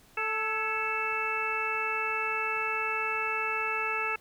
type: harmonic tone with a mistuned harmonic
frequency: 440 Hz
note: A4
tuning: in tune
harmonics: 1 / 2 / 3 / 4 / 5 / 6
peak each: -38 / -37 / -33 / -38 / -36 / -32 dBFS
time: 0.17-4.16 s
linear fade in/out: 5 ms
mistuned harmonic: 4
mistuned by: -74 cents
effects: pink hiss -59 dBFS RMS until 4.2 s